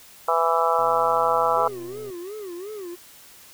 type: harmonic tone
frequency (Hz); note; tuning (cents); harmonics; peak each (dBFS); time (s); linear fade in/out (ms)
165.8; E3; +10; 3 / 4 / 5 / 6 / 7 / 8; -25 / -25 / -25 / -25 / -25 / -25; 0.28-1.68; 5
type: click train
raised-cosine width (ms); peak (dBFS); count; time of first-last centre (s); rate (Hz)
2; -33; 165; 0.79-2.102; 125
type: tone with vibrato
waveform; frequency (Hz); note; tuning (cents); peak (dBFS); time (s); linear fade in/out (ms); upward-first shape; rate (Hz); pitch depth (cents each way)
triangle; 385.5; G4; -29; -30; 1.56-2.96; 20; sine; 2.8; 200
effects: white hiss -48 dBFS RMS until 3.53 s